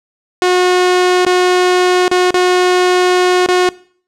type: tone with dropouts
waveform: sawtooth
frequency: 362.6 Hz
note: F#4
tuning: 35 cents flat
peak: -5 dBFS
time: 0.42-3.69 s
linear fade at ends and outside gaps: 1 ms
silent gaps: 1.25-1.265 / 2.08-2.114 / 2.307-2.342 / 3.462-3.486 s
effects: noise-tail reverb RT60 0.5 s tail -21 dB re dry + low-pass 7000 Hz 12 dB/octave